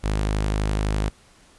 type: tone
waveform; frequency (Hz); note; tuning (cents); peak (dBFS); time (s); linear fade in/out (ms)
sawtooth; 51.91; G#1; 0; -17; 0.03-1.1; 20
effects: pink hiss -54 dBFS RMS until 1.58 s + resampled to 24000 Hz